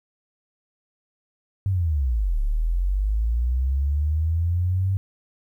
sine linear two-way sweep, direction down then up, 100.6 to 34.65 to 97.6 Hz, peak -19 dBFS, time 1.66-4.97 s, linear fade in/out 0 ms, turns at 2.4 s, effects 10-bit

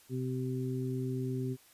harmonic tone, 128.6 Hz, C3, 30 cents flat, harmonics 1 / 2 / 3, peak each -34 / -37 / -39 dBFS, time 0.09-1.57 s, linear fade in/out 50 ms, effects white hiss -61 dBFS RMS until 1.73 s + resampled to 32000 Hz

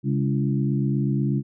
harmonic tone with a mistuned harmonic, 68.2 Hz, C#2, 28 cents flat, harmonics 2 / 3 / 4 / 5, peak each -22 / -25 / -29 / -32 dBFS, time 0.03-1.43 s, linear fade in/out 50 ms, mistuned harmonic 4, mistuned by +73 cents, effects none

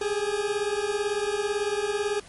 40% pulse beating tone pair, 403.4 / 421.4 Hz, G4 / G#4, +50 / +25 cents, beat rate 18 Hz, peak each -27 dBFS, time 0.01-2.2 s, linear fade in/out 5 ms, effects pink hiss -49 dBFS RMS until 2.28 s + MP3 48 kbps

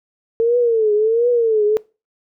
sine tone with vibrato, 451.1 Hz, A4, 43 cents sharp, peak -12 dBFS, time 0.4-1.77 s, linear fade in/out 0 ms, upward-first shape triangle, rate 1.4 Hz, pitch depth 150 cents each way, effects noise-tail reverb RT60 0.3 s tail -22 dB re dry

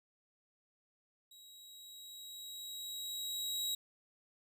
sawtooth tone with level ramp, 3838 Hz, A#7, 50 cents sharp, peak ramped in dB -53 to -31 dBFS, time 1.31-3.75 s, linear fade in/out 5 ms, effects none

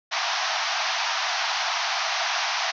pink band-pass noise, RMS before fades -26 dBFS, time 0.11-2.72 s, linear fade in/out 20 ms, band 660 to 6100 Hz, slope 96 dB/octave, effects none

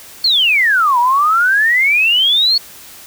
sine exponential two-way sweep, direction down then up, 4435 to 939 to 4435 Hz, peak -9 dBFS, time 0.24-2.58 s, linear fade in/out 5 ms, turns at 0.99 s, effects white hiss -37 dBFS RMS until 3.06 s

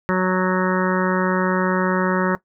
harmonic tone, 185 Hz, F#3, in tune, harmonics 1 / 2 / 3 / 5 / 6 / 7 / 8 / 9 / 10, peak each -20 / -23 / -25 / -27 / -28 / -28 / -29 / -30 / -30 dBFS, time 0.09-2.35 s, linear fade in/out 0 ms, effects noise-tail reverb RT60 0.1 s tail -18 dB re dry

